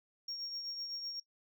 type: tone with tremolo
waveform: sine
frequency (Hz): 5560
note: F8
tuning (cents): -9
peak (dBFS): -35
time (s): 0.28-1.2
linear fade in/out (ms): 5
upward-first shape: triangle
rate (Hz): 7.9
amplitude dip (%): 55
effects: noise-tail reverb RT60 0.1 s tail -22 dB re dry + tanh soft clip ceiling -35 dBFS